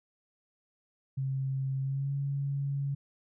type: tone with pitch glide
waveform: sine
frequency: 134.2 to 139.74 Hz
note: C3 to C#3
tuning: +44 to +14 cents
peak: -29 dBFS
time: 1.17-2.95 s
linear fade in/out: 10 ms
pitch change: +70 cents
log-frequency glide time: 1.8-2.13 s
effects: none